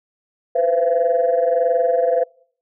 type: tone cluster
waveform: sine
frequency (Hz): 496.5 / 518 / 678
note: B4 / C5 / E5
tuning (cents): +9 / -17 / +49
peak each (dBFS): -18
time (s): 0.55-2.24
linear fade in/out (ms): 10
effects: noise-tail reverb RT60 0.6 s tail -26 dB re dry + tanh soft clip ceiling -8 dBFS